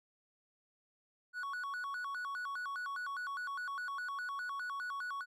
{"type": "tone with vibrato", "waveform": "triangle", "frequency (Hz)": 1280, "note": "D#6", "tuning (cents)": 49, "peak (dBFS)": -36, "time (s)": [1.33, 5.26], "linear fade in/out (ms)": 50, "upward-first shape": "square", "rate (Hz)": 4.9, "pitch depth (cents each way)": 240, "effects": []}